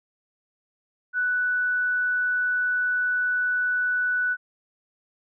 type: tone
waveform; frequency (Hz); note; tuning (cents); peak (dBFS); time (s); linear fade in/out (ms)
sine; 1485; F#6; +6; -21; 1.13-4.37; 50
effects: none